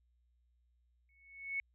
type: tone with exponential growth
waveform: sine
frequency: 2209 Hz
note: C#7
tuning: 7 cents flat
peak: -32 dBFS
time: 1.09-1.6 s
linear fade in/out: 1 ms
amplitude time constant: 110 ms
effects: added 60 Hz sine -70 dBFS peak until 1.74 s